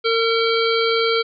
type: harmonic tone with a mistuned harmonic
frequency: 455.9 Hz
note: A#4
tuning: 39 cents flat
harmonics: 1 / 3 / 5 / 7 / 9 / 10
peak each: -18 / -23 / -25 / -26 / -28 / -28 dBFS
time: 0.04-1.23 s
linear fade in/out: 20 ms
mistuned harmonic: 9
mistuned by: -26 cents
effects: none